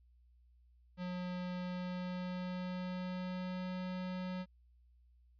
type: tone with pitch glide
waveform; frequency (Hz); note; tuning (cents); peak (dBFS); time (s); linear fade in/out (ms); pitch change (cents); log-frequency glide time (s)
square; 180.4 to 183.45; F#3 to F#3; -44 to -15; -39; 0.97-4.46; 50; +29; 1.53-3.71
effects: added 60 Hz sine -63 dBFS peak until 5.39 s + resampled to 11025 Hz